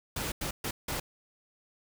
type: noise bursts at uneven times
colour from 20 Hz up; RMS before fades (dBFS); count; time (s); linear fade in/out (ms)
pink; -34; 4; 0.16-0.32 / 0.41-0.51 / 0.64-0.71 / 0.88-1; 5
effects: none